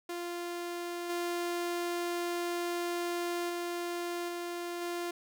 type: tone with level steps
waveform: sawtooth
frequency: 347.6 Hz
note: F4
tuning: 8 cents flat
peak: -32 / -28 / -30 / -32 / -30 dBFS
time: 0.09-5.11 s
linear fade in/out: 5 ms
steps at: 1.09 / 3.49 / 4.28 / 4.81 s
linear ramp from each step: 10 ms
effects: none